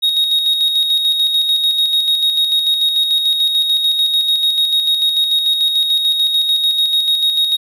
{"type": "tone with tremolo", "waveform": "triangle", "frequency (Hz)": 3756, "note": "A#7", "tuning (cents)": 12, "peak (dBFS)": -9, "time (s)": [0.02, 7.57], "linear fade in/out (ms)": 20, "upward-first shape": "square", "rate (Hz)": 6.8, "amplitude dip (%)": 40, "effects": []}